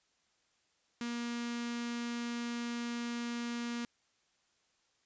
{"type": "tone with notch filter", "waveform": "sawtooth", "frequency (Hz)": 237.3, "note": "A#3", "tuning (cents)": 31, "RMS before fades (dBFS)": -38, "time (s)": [1.01, 3.85], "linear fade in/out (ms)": 2, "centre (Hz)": 610, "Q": 0.72, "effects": ["white hiss -74 dBFS RMS until 5.05 s", "resampled to 16000 Hz"]}